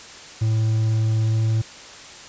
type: tone with pitch glide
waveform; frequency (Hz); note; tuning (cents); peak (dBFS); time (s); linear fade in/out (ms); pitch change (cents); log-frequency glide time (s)
triangle; 110.4 to 111.1; A2 to A2; +6 to +17; -15; 0.41-1.62; 10; +11; 1.23-1.43
effects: white hiss -40 dBFS RMS until 2.28 s + resampled to 16000 Hz